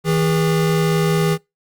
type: tone pair together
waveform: square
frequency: 161.44 / 406.8 Hz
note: E3 / G#4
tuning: -36 / -36 cents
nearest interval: octave + major third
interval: 1600 cents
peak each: -17 / -21 dBFS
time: 0.04-1.38 s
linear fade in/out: 50 ms
effects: noise-tail reverb RT60 0.2 s tail -23 dB re dry + Opus 48 kbps